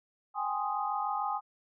sine chord, Ab major seventh, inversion third, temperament equal, 784 / 830.6 / 1046.5 / 1244.5 Hz, G5 / Ab5 / C6 / Eb6, 0 / 0 / 0 / 0 cents, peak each -37 / -33 / -38 / -35 dBFS, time 0.34-1.41 s, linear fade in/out 50 ms, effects none

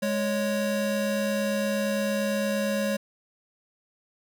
square tone pair together, 207.7 / 554.4 Hz, G#3 / C#5, 0 / 0 cents, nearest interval octave + perfect fourth, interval 1700 cents, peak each -28 dBFS, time 0.02-2.97 s, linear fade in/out 10 ms, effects none

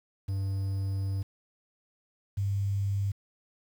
triangle / sine tone pair in turn, 97.2 / 99.47 Hz, G2 / G2, -14 / +26 cents, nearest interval unison, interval 40 cents, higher second, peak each -26 dBFS, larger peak neither, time 0.28-1.23 / 2.37-3.12 s, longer first, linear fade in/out 10 ms, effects 9-bit

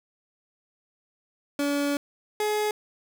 30% pulse tone pair in turn, 285.8 / 422.4 Hz, D4 / G#4, -47 / +29 cents, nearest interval perfect fifth, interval 676 cents, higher second, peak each -21 dBFS, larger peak neither, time 1.59-1.97 / 2.4-2.71 s, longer first, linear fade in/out 2 ms, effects none

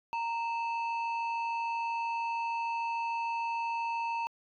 sine tone pair together, 926.7 / 2627 Hz, A#5 / E7, -10 / -7 cents, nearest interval octave + tritone, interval 1803 cents, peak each -29 / -37 dBFS, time 0.13-4.27 s, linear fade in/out 0 ms, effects tanh soft clip ceiling -28 dBFS

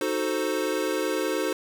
square chord, D# diminished seventh, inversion none, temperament equal, 311.1 / 370 / 440 / 523.3 Hz, D#4 / F#4 / A4 / C5, 0 / 0 / 0 / 0 cents, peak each -31 dBFS, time 0.01-1.53 s, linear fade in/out 2 ms, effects none

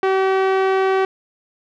sawtooth tone with low-pass filter, 382.3 Hz, G4, 43 cents flat, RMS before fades -17 dBFS, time 0.03-1.05 s, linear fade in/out 2 ms, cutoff 2100 Hz, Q 0.76, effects none

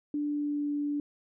sine tone with pitch glide, 293.7 to 291 Hz, D4 to D4, 0 to -16 cents, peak -28 dBFS, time 0.14-1 s, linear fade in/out 2 ms, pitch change -16 cents, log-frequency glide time 0.26-0.71 s, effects none

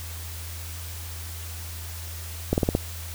slowing click train, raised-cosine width 2 ms, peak -7 dBFS, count 5, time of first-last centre 2.53-2.751 s, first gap 49 ms, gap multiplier 1.08, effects added 83 Hz sine -35 dBFS peak until 3.14 s + white hiss -40 dBFS RMS until 3.14 s

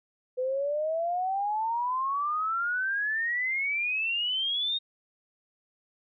sine exponential sweep, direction up, 500 to 3729 Hz, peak -26 dBFS, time 0.37-4.79 s, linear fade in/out 20 ms, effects none

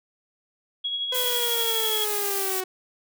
sine tone with tremolo, 3322 Hz, G#7, in tune, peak -24 dBFS, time 0.84-2.05 s, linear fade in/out 10 ms, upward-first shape sine, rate 12 Hz, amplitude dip 40%
sawtooth linear sweep, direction down, 507 to 370 Hz, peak -25 dBFS, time 1.12-2.64 s, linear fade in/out 5 ms
blue noise, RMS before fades -28 dBFS, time 1.14-2.61 s, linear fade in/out 10 ms
effects none

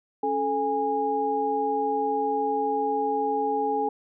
sine tone cluster, 276.8 / 434.5 / 822 Hz, C#4 / A4 / G#5, -2 / -22 / -18 cents, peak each -32 / -27 / -25 dBFS, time 0.23-3.89 s, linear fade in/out 5 ms, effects none

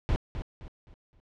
brown noise with echo, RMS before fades -25 dBFS, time 0.09-0.16 s, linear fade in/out 0 ms, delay 260 ms, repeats 4, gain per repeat -9 dB, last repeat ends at 1.2 s, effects low-pass 4000 Hz 12 dB/octave

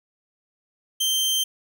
sawtooth tone, 3136 Hz, G7, in tune, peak -17 dBFS, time 1-1.44 s, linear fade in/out 10 ms, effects none

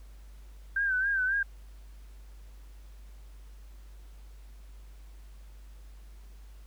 sine tone with vibrato, 1562 Hz, G6, 7 cents flat, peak -25 dBFS, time 0.76-1.43 s, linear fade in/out 5 ms, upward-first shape sine, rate 3.7 Hz, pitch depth 76 cents each way, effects added 50 Hz sine -46 dBFS peak until 6.66 s + pink hiss -63 dBFS RMS until 6.66 s

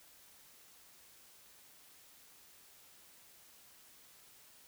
silence, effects white hiss -61 dBFS RMS until 4.67 s

